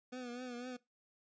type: tone with vibrato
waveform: 25% pulse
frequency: 246.9 Hz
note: B3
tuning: in tune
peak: -39 dBFS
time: 0.12-0.77 s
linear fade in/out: 10 ms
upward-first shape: triangle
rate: 4 Hz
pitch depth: 69 cents each way
effects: noise-tail reverb RT60 0.2 s tail -20 dB re dry + resampled to 16000 Hz